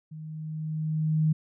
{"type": "tone with level ramp", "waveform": "sine", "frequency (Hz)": 156.1, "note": "D#3", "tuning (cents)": 6, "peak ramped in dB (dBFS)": [-38, -19], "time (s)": [0.11, 1.33], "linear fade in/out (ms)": 10, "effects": []}